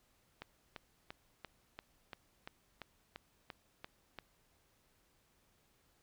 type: click train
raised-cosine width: 0.3 ms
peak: -29 dBFS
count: 12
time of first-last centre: 0.42-4.187 s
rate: 2.92 Hz
effects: pink hiss -73 dBFS RMS until 6.02 s